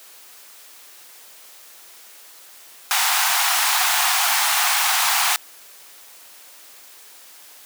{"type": "high-pass noise", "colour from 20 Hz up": "pink", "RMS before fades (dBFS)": -19, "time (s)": [2.91, 5.36], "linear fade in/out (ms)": 0, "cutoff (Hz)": 710, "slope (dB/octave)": 96, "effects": ["white hiss -45 dBFS RMS until 7.65 s", "high-pass 400 Hz 12 dB/octave"]}